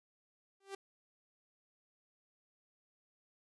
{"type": "tone with exponential growth", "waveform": "sawtooth", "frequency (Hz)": 392, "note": "G4", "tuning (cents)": 0, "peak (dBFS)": -35, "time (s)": [0.6, 0.75], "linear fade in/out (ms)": 5, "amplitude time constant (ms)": 32, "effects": ["resampled to 24000 Hz"]}